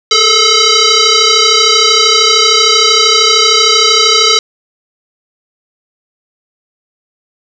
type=tone with frequency modulation; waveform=sine; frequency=417 Hz; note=G#4; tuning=7 cents sharp; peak=-5 dBFS; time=0.11-4.39 s; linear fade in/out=2 ms; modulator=867 Hz; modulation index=6.1; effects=7-bit